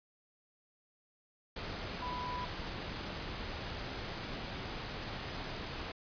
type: tone in noise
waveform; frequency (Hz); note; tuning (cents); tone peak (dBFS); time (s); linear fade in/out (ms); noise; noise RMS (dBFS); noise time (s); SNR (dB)
sine; 991; B5; +6; -38; 2.02-2.45; 5; pink; -41; 1.56-5.92; 0
effects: resampled to 11025 Hz